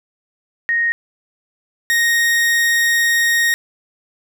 sine / 40% pulse tone pair in turn, 1864.7 / 1864.7 Hz, A#6 / A#6, 0 / 0 cents, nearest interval unison, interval 0 cents, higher neither, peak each -14 / -12 dBFS, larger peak second, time 0.69-0.92 / 1.9-3.54 s, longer second, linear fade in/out 0 ms, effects none

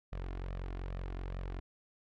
sawtooth tone with flanger, 45.27 Hz, F#1, 37 cents flat, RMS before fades -40 dBFS, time 0.12-1.6 s, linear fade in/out 10 ms, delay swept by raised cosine 1.6 to 2.9 ms, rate 2.4 Hz, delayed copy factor +0.5, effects low-pass 3000 Hz 12 dB/octave

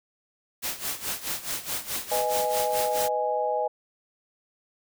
white noise with tremolo, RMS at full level -29 dBFS, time 0.62-3.09 s, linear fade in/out 20 ms, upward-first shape sine, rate 4.7 Hz, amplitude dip 80%
sine chord, G# minor, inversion first, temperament just, 498.4 / 623 / 830.6 Hz, B4 / D#5 / G#5, +16 / +2 / 0 cents, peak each -29 / -28 / -27 dBFS, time 2.11-3.68 s, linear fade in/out 10 ms
effects none

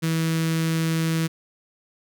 sawtooth tone with notch filter, 162.5 Hz, E3, 24 cents flat, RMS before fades -23 dBFS, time 0.02-1.28 s, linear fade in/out 20 ms, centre 750 Hz, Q 0.73, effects none

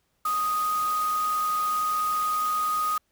sine tone in noise, 1244.5 Hz, D#6, in tune, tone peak -23 dBFS, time 0.25-2.98 s, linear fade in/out 5 ms, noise white, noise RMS -38 dBFS, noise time 0.25-2.98 s, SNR +12 dB, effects pink hiss -72 dBFS RMS until 3.11 s

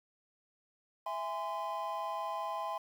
triangle chord, E augmented, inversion none, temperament just, 659.3 / 824.1 / 1030.1 Hz, E5 / G#5 / B#5, 0 / -14 / -27 cents, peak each -39 / -38 / -36 dBFS, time 1.06-2.78 s, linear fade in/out 5 ms, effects 10-bit

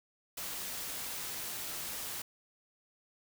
white noise, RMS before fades -40 dBFS, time 0.37-2.22 s, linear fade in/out 5 ms, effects none

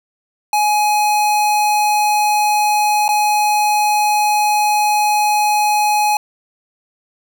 square tone with dropouts, 840 Hz, G#5, 19 cents sharp, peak -13 dBFS, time 0.53-6.17 s, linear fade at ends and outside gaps 2 ms, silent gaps 3.081-3.089 s, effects none

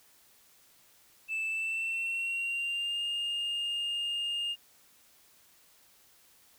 sine tone with pitch glide, 2637 to 2826 Hz, E7 to F7, 0 to +20 cents, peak -28 dBFS, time 1.28-4.56 s, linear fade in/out 50 ms, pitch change +120 cents, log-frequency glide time 1.47-3.03 s, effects tanh soft clip ceiling -29 dBFS + white hiss -62 dBFS RMS until 6.58 s

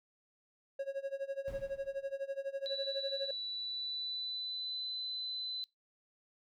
triangle tone with tremolo, 548 Hz, C#5, 20 cents flat, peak -31 dBFS, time 0.79-3.31 s, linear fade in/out 5 ms, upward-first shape sine, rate 12 Hz, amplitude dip 90%
brown noise with exponential decay, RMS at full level -43 dBFS, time 1.48-2.17 s, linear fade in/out 0 ms, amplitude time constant 150 ms
sine tone with pitch glide, 3951 to 4022 Hz, B7 to B7, 0 to +31 cents, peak -37 dBFS, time 2.66-5.64 s, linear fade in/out 0 ms, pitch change +31 cents, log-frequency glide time 3.43-4.92 s
effects noise-tail reverb RT60 0.2 s tail -23 dB re dry

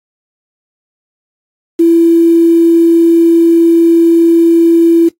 sine tone with quantisation, 334.4 Hz, E4, 25 cents sharp, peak -3 dBFS, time 1.79-5.09 s, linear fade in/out 10 ms, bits 5, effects noise-tail reverb RT60 0.1 s tail -18 dB re dry + AAC 48 kbps

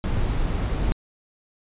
brown noise, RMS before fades -23 dBFS, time 0.04-0.92 s, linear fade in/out 0 ms, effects resampled to 8000 Hz

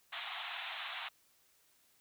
white band-pass noise, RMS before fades -43 dBFS, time 0.12-1.09 s, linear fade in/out 10 ms, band 670 to 3800 Hz, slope 96 dB/octave, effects white hiss -70 dBFS RMS until 2 s

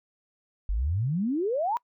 sine exponential sweep, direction up, 44.64 to 989 Hz, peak -24 dBFS, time 0.69-1.77 s, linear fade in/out 0 ms, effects noise-tail reverb RT60 0.1 s tail -25 dB re dry

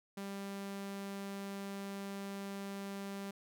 sawtooth tone, 197.8 Hz, G3, 16 cents sharp, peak -37 dBFS, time 0.17-3.31 s, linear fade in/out 5 ms, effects none

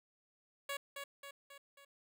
10% pulse tone with echo, 560 Hz, C#5, 18 cents sharp, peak -30 dBFS, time 0.69-0.77 s, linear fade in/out 5 ms, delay 270 ms, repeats 4, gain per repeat -5 dB, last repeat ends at 1.85 s, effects none

